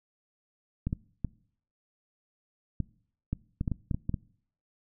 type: clicks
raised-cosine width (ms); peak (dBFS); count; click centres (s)
5; -17; 12; 0.87 / 0.929 / 1.247 / 2.803 / 3.33 / 3.611 / 3.678 / 3.717 / 3.912 / 3.945 / 4.094 / 4.142
effects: noise-tail reverb RT60 0.6 s tail -23 dB re dry